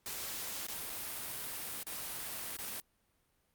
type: noise with dropouts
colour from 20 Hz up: white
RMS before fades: -41 dBFS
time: 0.06-2.8 s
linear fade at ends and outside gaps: 1 ms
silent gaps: 0.668-0.684 / 0.896-0.899 / 1.831-1.867 / 2.568-2.587 s
effects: pink hiss -75 dBFS RMS until 3.54 s + Opus 48 kbps